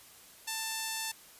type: tone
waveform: 5% pulse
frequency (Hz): 888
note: A5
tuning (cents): +16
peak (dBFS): -22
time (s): 0.47-1.12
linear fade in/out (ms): 10
effects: white hiss -55 dBFS RMS until 1.39 s + resampled to 32000 Hz